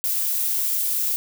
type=noise; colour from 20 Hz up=violet; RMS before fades=-23 dBFS; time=0.04-1.16 s; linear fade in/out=0 ms; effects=none